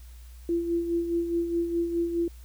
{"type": "tone with tremolo", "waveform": "sine", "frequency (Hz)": 340, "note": "F4", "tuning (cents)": -46, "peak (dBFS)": -22, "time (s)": [0.49, 2.28], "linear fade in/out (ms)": 2, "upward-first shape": "sine", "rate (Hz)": 4.8, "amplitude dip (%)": 55, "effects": ["added 60 Hz sine -43 dBFS peak until 2.44 s", "white hiss -58 dBFS RMS until 2.44 s"]}